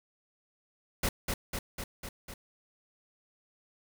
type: noise with echo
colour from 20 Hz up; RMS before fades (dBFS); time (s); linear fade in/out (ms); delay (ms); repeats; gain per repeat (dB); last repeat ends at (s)
pink; -29; 1.03-1.09; 5; 250; 5; -3; 2.34
effects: none